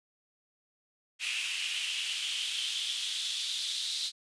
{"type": "noise with high-pass filter sweep", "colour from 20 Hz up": "pink", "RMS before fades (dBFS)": -34, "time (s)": [1.19, 4.12], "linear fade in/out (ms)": 50, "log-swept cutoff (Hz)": [2600, 3900], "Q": 5.1, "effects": ["resampled to 22050 Hz"]}